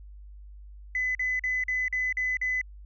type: tone bursts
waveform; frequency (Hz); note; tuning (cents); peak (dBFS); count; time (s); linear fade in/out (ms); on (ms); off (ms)
sine; 2011; B6; +31; -24; 7; 0.95-2.614; 2; 200; 44
effects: tanh soft clip ceiling -20 dBFS + added 50 Hz sine -43 dBFS peak until 2.85 s